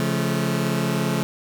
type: chord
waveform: sawtooth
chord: Db augmented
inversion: none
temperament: just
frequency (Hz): 138.59 / 173.24 / 216.5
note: Db3 / F3 / A3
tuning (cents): 0 / -14 / -28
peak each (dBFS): -21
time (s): 0-1.23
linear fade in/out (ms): 0
effects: none